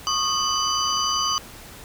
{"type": "tone cluster", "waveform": "sine", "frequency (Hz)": [1102, 1232, 2989, 4748, 6010], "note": ["C#6", "D#6", "F#7", "D8", "F#8"], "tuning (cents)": [-11, -17, 17, 18, 26], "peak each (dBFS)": -27, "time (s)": [0.07, 1.38], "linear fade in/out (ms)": 0, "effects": ["pink hiss -42 dBFS RMS until 1.84 s"]}